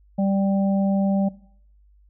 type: harmonic tone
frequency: 196 Hz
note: G3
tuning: in tune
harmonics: 1 / 3 / 4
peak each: -19 / -27 / -32 dBFS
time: 0.18-1.29 s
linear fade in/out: 10 ms
effects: noise-tail reverb RT60 0.6 s tail -19 dB re dry + added 50 Hz sine -52 dBFS peak until 2.09 s